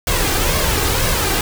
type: noise with flanger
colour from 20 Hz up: pink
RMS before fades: -17 dBFS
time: 0.07-1.41 s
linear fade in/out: 2 ms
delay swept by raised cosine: 1.8 to 2.54 ms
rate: 2 Hz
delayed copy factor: +0.5
effects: none